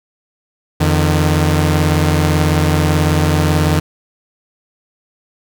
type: tone pair together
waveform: sawtooth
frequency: 85.19 / 152.1 Hz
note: F2 / D#3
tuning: -42 / -39 cents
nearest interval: minor seventh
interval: 1003 cents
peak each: -10 dBFS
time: 0.8-3.8 s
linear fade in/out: 10 ms
effects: none